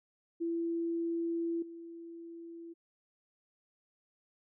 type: tone with level steps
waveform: sine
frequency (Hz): 335.4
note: E4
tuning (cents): +30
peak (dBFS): -31 / -44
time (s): 0.4-2.74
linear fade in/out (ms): 20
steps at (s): 1.62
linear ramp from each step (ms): 5
effects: none